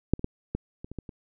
clicks, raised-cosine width 3 ms, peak -7 / -27 / -14 / -15 / -25 / -26 / -21 / -27 dBFS, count 8, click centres 0.136 / 0.194 / 0.244 / 0.55 / 0.845 / 0.916 / 0.987 / 1.092 s, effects none

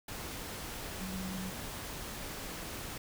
sine tone in noise, 187.6 Hz, F#3, 24 cents sharp, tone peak -38 dBFS, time 1.01-1.5 s, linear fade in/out 5 ms, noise pink, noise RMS -42 dBFS, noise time 0.08-2.98 s, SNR +1 dB, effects none

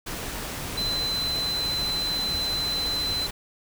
sine tone in noise, 4043 Hz, B7, 40 cents sharp, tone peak -25 dBFS, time 0.77-3.27 s, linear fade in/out 10 ms, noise pink, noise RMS -33 dBFS, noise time 0.06-3.31 s, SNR +5 dB, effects none

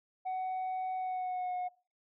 sine tone with pitch glide, 747 to 725.7 Hz, F#5 to F#5, +16 to -34 cents, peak -30 dBFS, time 0.25-1.69 s, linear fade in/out 20 ms, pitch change -50 cents, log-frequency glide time 0.95-1.55 s, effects noise-tail reverb RT60 0.4 s tail -24 dB re dry + tanh soft clip ceiling -32 dBFS

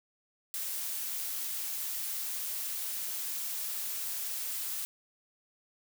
blue noise, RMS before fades -36 dBFS, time 0.54-4.85 s, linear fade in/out 0 ms, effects none

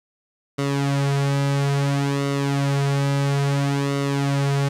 sawtooth tone with flanger, 140 Hz, C#3, 18 cents sharp, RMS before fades -21 dBFS, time 0.58-4.69 s, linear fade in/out 10 ms, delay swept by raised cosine 1.2 to 4.4 ms, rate 0.59 Hz, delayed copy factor -0.7, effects low-pass 9000 Hz 12 dB/octave + 9-bit

